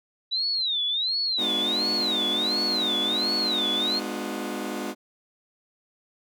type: tone with vibrato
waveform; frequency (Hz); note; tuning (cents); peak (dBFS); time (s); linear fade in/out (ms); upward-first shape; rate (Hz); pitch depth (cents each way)
sine; 3876; B7; -33; -23; 0.31-4; 20; sine; 1.4; 220
type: chord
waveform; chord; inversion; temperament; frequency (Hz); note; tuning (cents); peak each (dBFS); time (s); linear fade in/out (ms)
sawtooth; G# diminished seventh; none; just; 207.7 / 249.2 / 299 / 358.8; G#3 / B3 / D4 / F4; 0 / +16 / +31 / +47; -31; 1.37-4.95; 50
effects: none